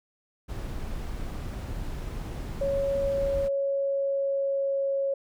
brown noise, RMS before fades -34 dBFS, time 0.48-3.49 s, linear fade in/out 20 ms
sine tone with pitch glide, 554 to 549.5 Hz, C#5 to C#5, -1 to -15 cents, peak -24 dBFS, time 2.61-5.14 s, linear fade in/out 5 ms, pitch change -14 cents, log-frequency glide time 3.46-4.94 s
effects none

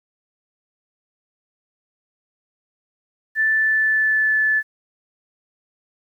sine tone with pitch glide, 1760 to 1738.8 Hz, A6 to A6, 0 to -21 cents, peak -15 dBFS, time 3.35-4.63 s, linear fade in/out 50 ms, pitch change -21 cents, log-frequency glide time 3.52-4.37 s, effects 9-bit

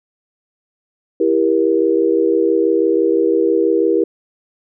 sine chord, E diminished, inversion none, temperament just, 329.6 / 395.6 / 474.7 Hz, E4 / G4 / Bb4, 0 / +16 / +31 cents, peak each -16 dBFS, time 1.2-4.04 s, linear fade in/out 5 ms, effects none

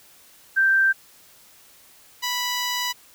sine / 10% pulse tone pair in turn, 1568 / 985.5 Hz, G6 / B5, 0 / -4 cents, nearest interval minor sixth, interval 804 cents, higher first, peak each -15 dBFS, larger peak neither, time 0.56-0.93 / 2.22-2.93 s, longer second, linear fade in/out 20 ms, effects white hiss -52 dBFS RMS until 3.14 s

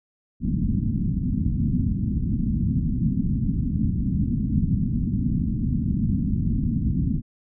white low-pass noise, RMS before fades -23 dBFS, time 0.4-7.22 s, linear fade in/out 50 ms, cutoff 250 Hz, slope 48 dB/octave, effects none

